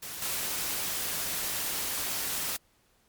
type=noise with level steps; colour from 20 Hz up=white; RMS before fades=-39 / -32 dBFS; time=0.02-2.57 s; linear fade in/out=10 ms; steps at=0.22 s; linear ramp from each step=2 ms; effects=pink hiss -67 dBFS RMS until 3.08 s + MP3 96 kbps